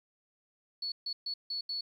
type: tone bursts at uneven times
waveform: sine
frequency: 4412 Hz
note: C#8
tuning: 9 cents flat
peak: -33 dBFS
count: 5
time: 0.82-0.92 / 1.06-1.13 / 1.26-1.34 / 1.5-1.61 / 1.69-1.81 s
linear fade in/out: 5 ms
effects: 11-bit